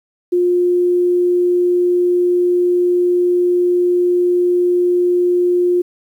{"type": "tone", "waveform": "sine", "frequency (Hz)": 355.1, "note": "F4", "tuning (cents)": 29, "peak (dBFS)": -11, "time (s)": [0.32, 5.82], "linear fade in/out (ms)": 10, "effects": ["8-bit"]}